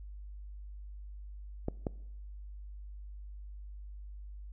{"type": "clicks", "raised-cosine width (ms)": 2, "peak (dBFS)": -19, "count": 2, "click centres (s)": [1.684, 1.868], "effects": ["noise-tail reverb RT60 0.8 s tail -22 dB re dry", "added 50 Hz sine -43 dBFS peak until 4.52 s"]}